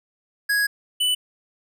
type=tone pair in turn; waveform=square; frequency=1661 / 2984 Hz; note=G#6 / F#7; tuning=0 / +14 cents; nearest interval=minor seventh; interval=1014 cents; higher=second; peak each=-19 dBFS; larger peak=neither; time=0.49-0.67 / 1-1.15 s; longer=first; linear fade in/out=10 ms; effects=none